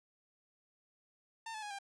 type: tone with pitch steps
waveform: sawtooth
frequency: 900 / 864.3 / 830.1 / 797.2 Hz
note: A5 / A5 / G#5 / G5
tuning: +39 / -31 / -1 / +29 cents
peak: -38 dBFS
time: 1.46-1.788 s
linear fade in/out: 5 ms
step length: 82 ms
effects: resampled to 22050 Hz